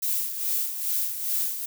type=noise with tremolo; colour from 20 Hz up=violet; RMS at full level=-25 dBFS; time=0.02-1.66 s; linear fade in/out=10 ms; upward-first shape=sine; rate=2.4 Hz; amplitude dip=60%; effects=none